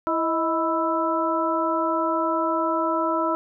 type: harmonic tone with a mistuned harmonic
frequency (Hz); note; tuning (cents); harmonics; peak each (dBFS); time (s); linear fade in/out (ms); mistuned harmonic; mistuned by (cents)
329.6; E4; 0; 1 / 2 / 3 / 4; -26 / -26 / -26 / -26; 0.07-3.35; 0; 2; -69
effects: none